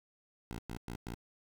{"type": "tone bursts", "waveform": "10% pulse", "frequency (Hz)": 58.3, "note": "A#1", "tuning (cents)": 1, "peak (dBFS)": -32, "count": 4, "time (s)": [0.51, 1.144], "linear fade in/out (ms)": 0, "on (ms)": 76, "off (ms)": 110, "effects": []}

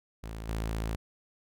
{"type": "tone with level steps", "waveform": "sawtooth", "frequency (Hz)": 55, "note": "A1", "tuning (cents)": 0, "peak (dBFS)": [-34, -27], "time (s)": [0.23, 0.96], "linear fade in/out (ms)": 10, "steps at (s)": 0.48, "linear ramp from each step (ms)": 10, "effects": []}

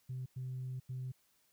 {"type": "tone bursts at uneven times", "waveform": "sine", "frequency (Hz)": 128.6, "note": "C3", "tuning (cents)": -30, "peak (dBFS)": -37, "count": 3, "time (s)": [[0.09, 0.26], [0.36, 0.8], [0.89, 1.12]], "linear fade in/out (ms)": 10, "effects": ["tanh soft clip ceiling -35 dBFS", "white hiss -73 dBFS RMS until 1.52 s"]}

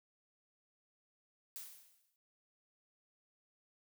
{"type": "noise with exponential decay", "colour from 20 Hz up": "blue", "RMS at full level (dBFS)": -45, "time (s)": [1.56, 2.16], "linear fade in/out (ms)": 0, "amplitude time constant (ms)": 130, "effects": []}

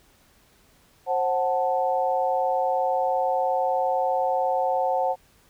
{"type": "chord", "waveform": "sine", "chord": "F# diminished", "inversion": "second", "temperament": "equal with one note detuned", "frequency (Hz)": [531.5, 740, 880], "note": ["C5", "F#5", "A5"], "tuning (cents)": [27, 0, 0], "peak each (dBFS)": [-25, -24, -27], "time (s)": [1.06, 5.16], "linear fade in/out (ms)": 50, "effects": ["pink hiss -59 dBFS RMS until 5.49 s"]}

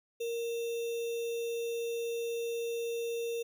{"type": "tone with sample-and-hold", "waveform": "sine", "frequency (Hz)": 466.2, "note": "A#4", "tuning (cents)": 0, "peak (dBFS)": -32, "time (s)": [0.2, 3.43], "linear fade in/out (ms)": 10, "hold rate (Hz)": 3150, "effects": []}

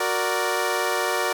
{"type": "chord", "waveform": "15% pulse", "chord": "Gb augmented", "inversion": "none", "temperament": "equal", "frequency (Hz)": [370, 466.2, 587.3], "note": ["Gb4", "Bb4", "D5"], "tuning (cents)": [0, 0, 0], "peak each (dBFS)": -20, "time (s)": [0, 1.33], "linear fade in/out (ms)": 5, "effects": []}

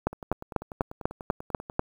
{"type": "two click trains", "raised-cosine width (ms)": 1, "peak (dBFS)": [-9, -24], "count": [8, 17], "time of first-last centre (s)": [[0.07, 1.794], [0.13, 1.699]], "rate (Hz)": [4.06, 10.2], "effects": ["8-bit"]}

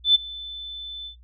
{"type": "tone with ADSR envelope", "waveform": "sine", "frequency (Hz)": 3520, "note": "A7", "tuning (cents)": 0, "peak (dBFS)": -10, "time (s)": [0.04, 1.16], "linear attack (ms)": 110, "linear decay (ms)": 16, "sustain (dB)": -22, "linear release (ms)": 100, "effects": ["noise-tail reverb RT60 0.1 s tail -20 dB re dry", "added 60 Hz sine -47 dBFS peak until 1.23 s"]}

